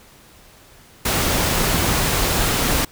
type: noise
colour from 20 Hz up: pink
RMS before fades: -19 dBFS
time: 1.05-2.85 s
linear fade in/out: 5 ms
effects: pink hiss -48 dBFS RMS until 2.91 s